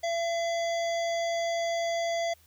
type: harmonic tone with a mistuned harmonic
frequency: 676 Hz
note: E5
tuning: 43 cents sharp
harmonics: 1 / 3 / 5 / 7 / 9 / 10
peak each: -27 / -37 / -41 / -44 / -46 / -47 dBFS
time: 0.03-2.34 s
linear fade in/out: 10 ms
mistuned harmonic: 10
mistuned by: -16 cents
effects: added 78 Hz sine -62 dBFS peak until 2.46 s + white hiss -62 dBFS RMS until 2.46 s